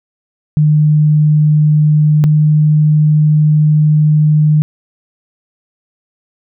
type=tone pair in turn; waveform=sine; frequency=151.6 / 152.22 Hz; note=D#3 / D#3; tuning=-45 / -38 cents; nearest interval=unison; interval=7 cents; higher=second; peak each=-6 dBFS; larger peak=neither; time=0.57-2.24 / 2.24-4.62 s; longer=second; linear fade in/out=0 ms; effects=none